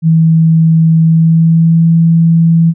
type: tone with pitch glide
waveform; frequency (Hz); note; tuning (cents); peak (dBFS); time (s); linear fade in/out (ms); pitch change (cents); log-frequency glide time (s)
sine; 162.1 to 165.41; E3 to E3; -29 to +6; -4; 0.02-2.74; 50; +35; 1-1.89
effects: none